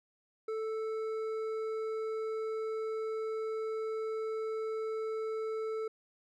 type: tone with hard clipping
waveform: sine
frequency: 440 Hz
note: A4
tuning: in tune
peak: -35 dBFS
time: 0.48-5.88 s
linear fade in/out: 5 ms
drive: 7 dB
effects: none